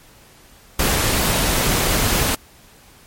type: noise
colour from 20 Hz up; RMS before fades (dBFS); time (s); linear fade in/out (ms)
pink; -18; 0.79-2.35; 5
effects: pink hiss -48 dBFS RMS until 3.06 s + MP3 64 kbps